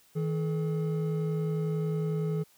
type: tone pair together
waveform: triangle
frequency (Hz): 159.3 / 426.9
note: D#3 / G#4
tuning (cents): +41 / +48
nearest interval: octave + perfect fourth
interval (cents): 1707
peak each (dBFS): -26 / -32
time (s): 0.15-2.44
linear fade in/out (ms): 20
effects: white hiss -62 dBFS RMS until 2.57 s